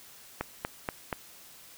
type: click train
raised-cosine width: 0.5 ms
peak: -15 dBFS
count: 4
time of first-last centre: 0.41-1.128 s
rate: 4.18 Hz
effects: white hiss -52 dBFS RMS until 1.77 s